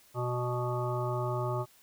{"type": "harmonic tone with a mistuned harmonic", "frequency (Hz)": 123.47, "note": "B2", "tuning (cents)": 0, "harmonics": [1, 3, 5, 7, 9, 10], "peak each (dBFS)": [-32, -36, -37, -39, -40, -41], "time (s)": [0.14, 1.66], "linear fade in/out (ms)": 50, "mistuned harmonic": 5, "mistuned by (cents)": -15, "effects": ["white hiss -61 dBFS RMS until 1.82 s"]}